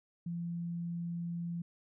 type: tone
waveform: sine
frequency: 170.9 Hz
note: F3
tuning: 37 cents flat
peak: -35 dBFS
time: 0.26-1.62 s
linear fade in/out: 5 ms
effects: none